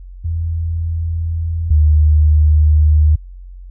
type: tone pair in turn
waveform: sine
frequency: 82.7 / 76.38 Hz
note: E2 / D#2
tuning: +6 / -31 cents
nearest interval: minor second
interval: 137 cents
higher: first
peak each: -16 / -7 dBFS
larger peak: second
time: 0.24-1.7 / 1.7-3.16 s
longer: neither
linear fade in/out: 10 ms
effects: added 45 Hz sine -31 dBFS peak until 3.7 s